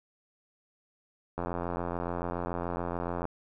click train, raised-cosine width 1 ms, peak -19 dBFS, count 164, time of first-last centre 1.38-3.254 s, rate 87 Hz, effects none

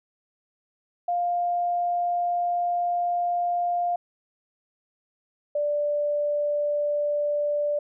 sine tone pair in turn, 702 / 587.1 Hz, F5 / D5, +9 / -1 cents, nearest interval minor third, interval 310 cents, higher first, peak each -22 dBFS, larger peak neither, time 1.08-3.96 / 5.55-7.79 s, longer first, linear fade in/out 5 ms, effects none

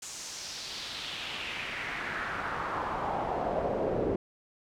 brown noise with band-pass filter sweep, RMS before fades -34 dBFS, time 0.02-4.16 s, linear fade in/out 5 ms, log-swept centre 7300 to 430 Hz, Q 2.5, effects none

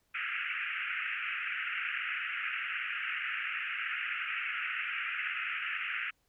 white band-pass noise, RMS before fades -36 dBFS, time 0.14-6.11 s, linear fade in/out 10 ms, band 1300 to 2800 Hz, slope 96 dB/octave, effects pink hiss -75 dBFS RMS until 6.28 s

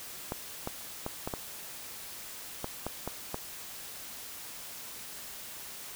clicks, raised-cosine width 1 ms, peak -19 dBFS, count 9, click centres 0.321 / 0.674 / 1.064 / 1.275 / 1.338 / 2.644 / 2.866 / 3.076 / 3.344 s, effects white hiss -44 dBFS RMS until 5.95 s

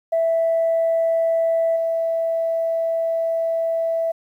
sine tone with level steps, 659.3 Hz, E5, in tune, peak -15 / -18 dBFS, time 0.12-4.12 s, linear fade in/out 10 ms, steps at 1.76 s, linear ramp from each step 5 ms, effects tanh soft clip ceiling -12 dBFS + 9-bit

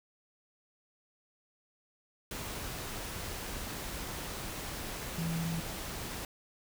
sine tone in noise, 165.6 Hz, E3, 8 cents sharp, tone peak -32 dBFS, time 5.18-5.6 s, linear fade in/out 2 ms, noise pink, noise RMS -40 dBFS, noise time 2.31-6.25 s, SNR +5 dB, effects none

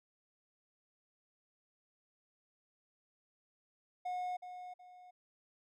triangle tone with echo, 725 Hz, F#5, 35 cents flat, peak -34 dBFS, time 4.05-4.37 s, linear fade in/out 10 ms, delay 370 ms, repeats 2, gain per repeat -9 dB, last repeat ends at 5.11 s, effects none

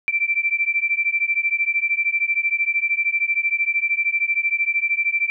sine beating tone pair, 2337 / 2350 Hz, D7 / D7, -9 / +1 cents, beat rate 13 Hz, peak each -21 dBFS, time 0.08-5.3 s, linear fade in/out 0 ms, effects none

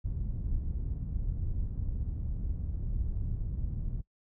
pink low-pass noise, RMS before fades -33 dBFS, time 0.04-4.02 s, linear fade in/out 20 ms, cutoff 100 Hz, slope 12 dB/octave, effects noise-tail reverb RT60 0.1 s tail -22 dB re dry

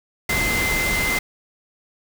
sine tone in noise, 2071 Hz, C7, 18 cents flat, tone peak -21 dBFS, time 0.29-1.19 s, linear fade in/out 5 ms, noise pink, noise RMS -24 dBFS, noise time 0.29-1.19 s, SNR 0 dB, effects none

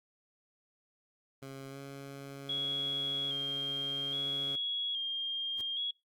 15% pulse tone with pitch glide, 135.8 to 138.57 Hz, C#3 to C#3, -35 to 0 cents, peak -37 dBFS, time 1.42-4.56 s, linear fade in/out 5 ms, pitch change +35 cents, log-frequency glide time 1.69-1.78 s
sine tone with vibrato, 3274 Hz, G#7, 25 cents flat, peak -32 dBFS, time 2.49-5.91 s, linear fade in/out 5 ms, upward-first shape square, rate 0.61 Hz, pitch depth 33 cents each way
pink noise with exponential growth, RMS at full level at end -47 dBFS, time 5.52-5.61 s, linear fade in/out 0 ms, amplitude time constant 18 ms
effects noise-tail reverb RT60 0.2 s tail -22 dB re dry + Opus 48 kbps

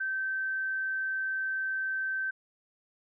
sine tone, 1549 Hz, G6, 21 cents flat, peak -29 dBFS, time 0-2.31 s, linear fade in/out 10 ms, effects none

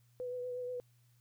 sine tone with vibrato, 496.6 Hz, B4, 9 cents sharp, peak -37 dBFS, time 0.2-0.8 s, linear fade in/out 0 ms, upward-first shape triangle, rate 8.3 Hz, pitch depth 26 cents each way, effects added 120 Hz sine -65 dBFS peak until 1.2 s + white hiss -75 dBFS RMS until 1.2 s

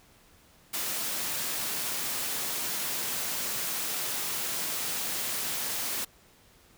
white high-pass noise, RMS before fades -32 dBFS, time 0.73-6.05 s, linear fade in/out 10 ms, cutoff 110 Hz, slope 24 dB/octave, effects pink hiss -59 dBFS RMS until 6.77 s

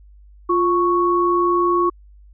sine tone pair together, 349.9 / 1108.7 Hz, F4 / C#6, +3 / 0 cents, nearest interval octave + minor sixth, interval 1997 cents, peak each -17 dBFS, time 0.49-1.9 s, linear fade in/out 10 ms, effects added 50 Hz sine -43 dBFS peak until 2.33 s

